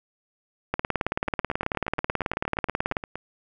two click trains, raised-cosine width 0.5 ms, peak -9 / -18 dBFS, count 42 / 17, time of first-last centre 0.74-2.968 / 1.28-3.156 s, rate 18.4 / 8.53 Hz, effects none

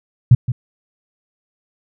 sine tone with echo, 122.5 Hz, B2, 14 cents flat, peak -3 dBFS, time 0.31-0.35 s, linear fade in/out 5 ms, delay 170 ms, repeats 1, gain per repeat -12 dB, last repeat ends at 0.52 s, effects none

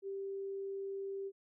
sine tone, 392 Hz, G4, in tune, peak -38 dBFS, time 0.02-1.32 s, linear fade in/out 50 ms, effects none

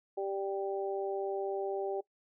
harmonic tone, 196 Hz, G3, in tune, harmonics 2 / 3 / 4, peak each -34 / -39 / -39 dBFS, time 0.17-2.01 s, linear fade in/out 10 ms, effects noise-tail reverb RT60 0.1 s tail -20 dB re dry

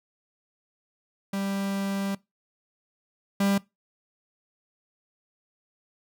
45% pulse tone pair in turn, 196.8 / 198.4 Hz, G3 / G3, +7 / +21 cents, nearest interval unison, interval 14 cents, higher second, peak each -27 / -21 dBFS, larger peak second, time 1.33-2.15 / 3.4-3.58 s, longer first, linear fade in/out 5 ms, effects noise-tail reverb RT60 0.2 s tail -21 dB re dry

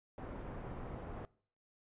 pink low-pass noise, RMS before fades -45 dBFS, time 0.18-1.25 s, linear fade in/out 0 ms, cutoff 1000 Hz, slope 12 dB/octave, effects noise-tail reverb RT60 0.5 s tail -22 dB re dry + resampled to 8000 Hz

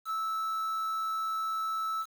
triangle tone with quantisation, 1312 Hz, E6, 9 cents flat, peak -28 dBFS, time 0.05-2.06 s, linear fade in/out 50 ms, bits 8, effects none

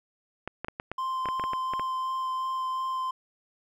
clicks, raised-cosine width 0.5 ms, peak -18 dBFS, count 12, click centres 0.476 / 0.646 / 0.684 / 0.799 / 0.916 / 1.257 / 1.287 / 1.397 / 1.439 / 1.534 / 1.736 / 1.796 s
triangle tone with vibrato, 1042 Hz, C6, 7 cents flat, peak -26 dBFS, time 0.98-3.11 s, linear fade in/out 5 ms, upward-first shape sine, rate 2.8 Hz, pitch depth 9 cents each way
effects none

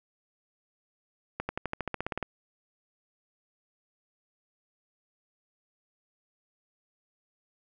accelerating click train, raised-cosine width 0.5 ms, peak -16 dBFS, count 13, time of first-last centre 1.4-2.227 s, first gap 90 ms, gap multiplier 0.95, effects none

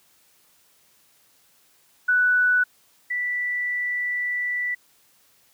sine tone pair in turn, 1484 / 1967.8 Hz, F#6 / B6, +5 / -7 cents, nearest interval perfect fourth, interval 488 cents, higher second, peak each -16 / -23 dBFS, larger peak first, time 2.08-2.64 / 3.1-4.75 s, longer second, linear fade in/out 10 ms, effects white hiss -60 dBFS RMS until 5.53 s + high-pass 60 Hz 12 dB/octave

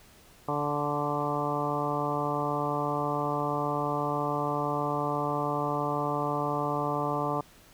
harmonic tone with a mistuned harmonic, 146.1 Hz, D3, 9 cents flat, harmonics 1 / 2 / 3 / 4 / 5 / 6 / 7 / 8, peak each -35 / -35 / -35 / -35 / -35 / -35 / -35 / -35 dBFS, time 0.48-7.41 s, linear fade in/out 5 ms, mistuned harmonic 7, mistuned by +19 cents, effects pink hiss -56 dBFS RMS until 7.73 s

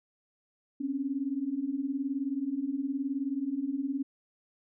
sine beating tone pair, 261.6 / 280.6 Hz, C4 / C#4, 0 / +21 cents, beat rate 19 Hz, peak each -34 / -31 dBFS, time 0.8-4.03 s, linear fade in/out 10 ms, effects none

